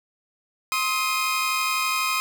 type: tone cluster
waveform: sawtooth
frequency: 1052 / 1271 / 2470 Hz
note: C6 / D#6 / D#7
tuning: +9 / +36 / -13 cents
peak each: -23 dBFS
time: 0.72-2.2 s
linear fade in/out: 0 ms
effects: none